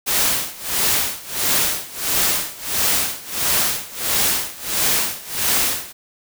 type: noise with tremolo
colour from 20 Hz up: white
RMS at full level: -17 dBFS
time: 0.06-5.93 s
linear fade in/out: 20 ms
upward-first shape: sine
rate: 1.5 Hz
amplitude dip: 90%
effects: none